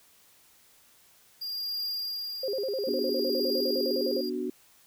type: tone with tremolo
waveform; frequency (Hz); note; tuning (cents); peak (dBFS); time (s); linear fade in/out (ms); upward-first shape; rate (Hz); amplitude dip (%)
square; 4806; D8; +39; -30; 1.41-4.3; 10; triangle; 0.58; 70
type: tone with vibrato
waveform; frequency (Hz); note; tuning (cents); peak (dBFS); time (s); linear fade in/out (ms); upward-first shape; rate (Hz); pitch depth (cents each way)
sine; 462.4; A#4; -14; -28; 2.43-4.21; 5; square; 9.8; 230
type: chord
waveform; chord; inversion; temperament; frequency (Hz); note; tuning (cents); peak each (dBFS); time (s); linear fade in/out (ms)
sine; B minor; none; equal; 246.9 / 293.7 / 370; B3 / D4 / F#4; 0 / 0 / 0; -34 / -35 / -32; 2.87-4.5; 5
effects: white hiss -60 dBFS RMS until 4.86 s